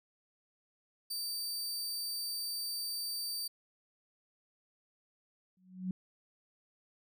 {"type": "tone", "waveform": "sawtooth", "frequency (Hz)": 4634, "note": "D8", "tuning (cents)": -24, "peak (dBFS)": -33, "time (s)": [1.1, 3.48], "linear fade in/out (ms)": 10}
{"type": "tone with exponential growth", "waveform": "sine", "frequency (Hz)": 184.9, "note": "F#3", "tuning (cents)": -1, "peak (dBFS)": -30, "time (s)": [5.57, 5.91], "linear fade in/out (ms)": 2, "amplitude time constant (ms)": 73}
{"effects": []}